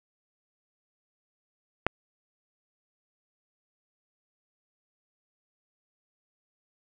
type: click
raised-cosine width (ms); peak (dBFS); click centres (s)
0.5; -7; 1.866
effects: none